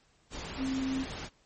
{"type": "tone in noise", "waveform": "sine", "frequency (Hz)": 264.9, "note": "C4", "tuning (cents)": 22, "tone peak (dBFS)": -29, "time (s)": [0.57, 1.06], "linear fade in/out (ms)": 50, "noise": "pink", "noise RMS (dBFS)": -40, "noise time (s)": [0.3, 1.3], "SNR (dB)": 8, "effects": ["pink hiss -67 dBFS RMS until 1.45 s", "MP3 32 kbps"]}